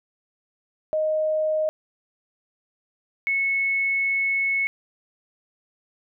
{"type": "tone pair in turn", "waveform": "sine", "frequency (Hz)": [622, 2199], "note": ["D#5", "C#7"], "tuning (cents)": [-1, -14], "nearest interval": "octave + minor seventh", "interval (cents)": 2187, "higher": "second", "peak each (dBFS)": -20, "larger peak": "neither", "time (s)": [[0.93, 1.69], [3.27, 4.67]], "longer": "second", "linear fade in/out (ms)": 0, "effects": []}